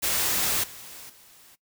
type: noise with level steps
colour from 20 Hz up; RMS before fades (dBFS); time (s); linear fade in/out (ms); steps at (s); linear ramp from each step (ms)
white; -25 / -43 / -53; 0.02-1.56; 20; 0.63 / 1.09; 10
effects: noise-tail reverb RT60 0.1 s tail -18 dB re dry